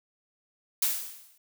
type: noise with exponential decay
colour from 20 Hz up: blue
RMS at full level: -23 dBFS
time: 0.82-1.38 s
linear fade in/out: 5 ms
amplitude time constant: 120 ms
effects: none